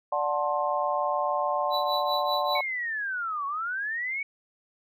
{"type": "chord", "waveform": "sine", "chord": "D dominant seventh", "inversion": "none", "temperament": "just", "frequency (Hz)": [587.3, 734.2, 881, 1057.2], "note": ["D5", "F#5", "A5", "C6"], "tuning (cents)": [0, -14, 2, 18], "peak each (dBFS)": [-29, -30, -31, -29], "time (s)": [0.12, 2.61], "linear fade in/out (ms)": 5}
{"type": "tone with tremolo", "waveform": "triangle", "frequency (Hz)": 3951, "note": "B7", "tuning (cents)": 0, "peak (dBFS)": -26, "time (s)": [1.7, 2.64], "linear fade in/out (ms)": 50, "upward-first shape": "triangle", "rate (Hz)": 5.1, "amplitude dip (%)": 95}
{"type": "linear two-way sweep", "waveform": "sine", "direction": "down then up", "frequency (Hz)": [2262, 1093, 2262], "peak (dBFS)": -28, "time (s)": [2.55, 4.23], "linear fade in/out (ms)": 5, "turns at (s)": 3.46}
{"effects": []}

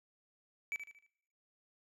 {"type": "tone with echo", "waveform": "triangle", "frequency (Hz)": 2300, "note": "D7", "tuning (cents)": -37, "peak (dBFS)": -33, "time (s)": [0.72, 0.76], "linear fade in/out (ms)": 0, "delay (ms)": 76, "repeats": 4, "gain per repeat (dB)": -8, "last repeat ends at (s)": 1.064, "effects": ["noise-tail reverb RT60 0.8 s tail -24 dB re dry"]}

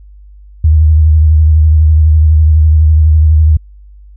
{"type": "tone with vibrato", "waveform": "sine", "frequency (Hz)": 77.78, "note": "D#2", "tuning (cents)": 0, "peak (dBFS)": -3, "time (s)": [0.64, 3.57], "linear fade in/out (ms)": 5, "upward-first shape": "sine", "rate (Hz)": 12, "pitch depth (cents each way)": 49, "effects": ["added 50 Hz sine -33 dBFS peak until 4.16 s"]}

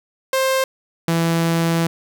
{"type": "tone pair in turn", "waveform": "sawtooth", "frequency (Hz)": [528, 166.31], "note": ["C5", "E3"], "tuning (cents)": [16, 16], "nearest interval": "octave + minor sixth", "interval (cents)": 2000, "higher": "first", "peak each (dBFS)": -12, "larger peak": "neither", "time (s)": [[0.33, 0.64], [1.08, 1.87]], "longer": "second", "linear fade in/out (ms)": 2, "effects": []}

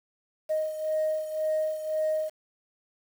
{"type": "beating tone pair", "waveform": "sine", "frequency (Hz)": [622.3, 624.2], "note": ["D#5", "D#5"], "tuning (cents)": [0, 5], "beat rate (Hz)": 1.9, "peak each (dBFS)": [-26, -31], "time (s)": [0.49, 2.3], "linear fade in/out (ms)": 20, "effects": ["tanh soft clip ceiling -20 dBFS", "8-bit"]}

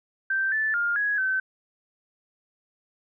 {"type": "tone with pitch steps", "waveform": "sine", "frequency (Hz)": [1563, 1752, 1410, 1667, 1534], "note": ["G6", "A6", "F6", "G#6", "G6"], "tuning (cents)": [-6, -8, 16, 6, -38], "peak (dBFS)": -22, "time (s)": [0.3, 1.4], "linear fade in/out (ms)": 5, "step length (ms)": 220, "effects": []}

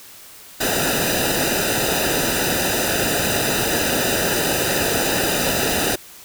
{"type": "noise with comb filter", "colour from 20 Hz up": "pink", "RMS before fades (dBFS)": -20, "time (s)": [0.6, 5.96], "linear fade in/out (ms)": 10, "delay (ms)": 0.91, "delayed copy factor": -0.85, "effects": ["white hiss -42 dBFS RMS until 6.24 s"]}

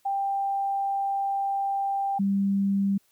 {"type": "tone pair in turn", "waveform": "sine", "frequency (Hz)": [790, 197.5], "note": ["G5", "G3"], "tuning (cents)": [13, 13], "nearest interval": "2 octaves", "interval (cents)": 2400, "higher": "first", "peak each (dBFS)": [-24, -21], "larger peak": "second", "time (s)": [[0.05, 2.19], [2.19, 2.98]], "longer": "first", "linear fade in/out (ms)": 10, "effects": ["white hiss -66 dBFS RMS until 3.11 s"]}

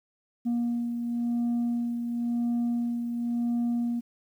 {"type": "beating tone pair", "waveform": "sine", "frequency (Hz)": [237.4, 238.35], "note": ["A#3", "A#3"], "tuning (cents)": [32, 39], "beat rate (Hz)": 0.95, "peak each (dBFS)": [-24, -33], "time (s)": [0.45, 4.01], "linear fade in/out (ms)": 20, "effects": ["tanh soft clip ceiling -23 dBFS", "10-bit"]}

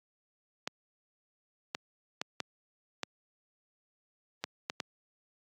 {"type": "clicks", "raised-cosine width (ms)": 0.2, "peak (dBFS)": -15, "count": 8, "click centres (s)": [0.675, 1.749, 2.215, 2.403, 3.033, 4.44, 4.699, 4.802], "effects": ["high-pass 150 Hz 12 dB/octave", "AAC 64 kbps"]}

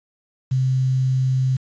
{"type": "tone with quantisation", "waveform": "sine", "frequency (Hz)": 130.3, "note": "C3", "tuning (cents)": -7, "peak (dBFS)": -16, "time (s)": [0.51, 1.57], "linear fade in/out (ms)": 10, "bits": 7, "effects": ["resampled to 16000 Hz"]}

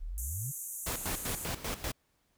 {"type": "exponential sweep", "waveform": "sine", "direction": "up", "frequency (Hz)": [32.06, 146.83], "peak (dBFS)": -35, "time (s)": [0, 0.52], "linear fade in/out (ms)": 20}
{"type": "band-pass noise", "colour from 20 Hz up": "white", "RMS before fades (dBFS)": -41, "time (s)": [0.18, 1.45], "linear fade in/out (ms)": 0, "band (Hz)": [6300, 14000], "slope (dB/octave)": 96}
{"type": "noise with tremolo", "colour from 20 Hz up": "pink", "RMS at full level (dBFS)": -35, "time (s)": [0.86, 1.92], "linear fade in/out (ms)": 10, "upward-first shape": "square", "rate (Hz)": 5.1, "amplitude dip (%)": 75}
{"effects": ["pink hiss -74 dBFS RMS until 2.37 s"]}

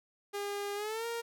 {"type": "tone with pitch glide", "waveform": "sawtooth", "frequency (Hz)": [405.6, 465.9], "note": ["G#4", "A#4"], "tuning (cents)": [-41, -1], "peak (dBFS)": -31, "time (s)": [0.33, 1.22], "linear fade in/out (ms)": 20, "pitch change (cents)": 240, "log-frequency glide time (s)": [0.75, 1.06], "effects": []}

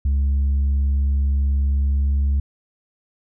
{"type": "tone with pitch glide", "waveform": "sine", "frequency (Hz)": [69.3, 69.74], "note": ["C#2", "C#2"], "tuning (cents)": [0, 11], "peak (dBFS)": -13, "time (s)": [0.05, 2.4], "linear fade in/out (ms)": 5, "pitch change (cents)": 11, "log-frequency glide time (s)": [1.77, 2.13], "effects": ["tanh soft clip ceiling -15 dBFS"]}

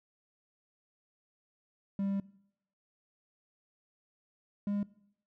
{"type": "tone pair in turn", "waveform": "triangle", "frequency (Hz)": [197.3, 203.3], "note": ["G3", "G#3"], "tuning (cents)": [11, -37], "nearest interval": "minor second", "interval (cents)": 52, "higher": "second", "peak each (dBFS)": [-28, -28], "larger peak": "neither", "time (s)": [[1.99, 2.2], [4.67, 4.83]], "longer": "first", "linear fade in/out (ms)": 2, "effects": ["noise-tail reverb RT60 0.7 s tail -20 dB re dry"]}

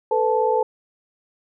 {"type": "tone cluster", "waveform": "sine", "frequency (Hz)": [441.6, 499.6, 875], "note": ["A4", "B4", "A5"], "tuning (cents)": [6, 20, -10], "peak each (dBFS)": -21, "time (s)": [0.11, 0.63], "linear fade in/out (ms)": 5, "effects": []}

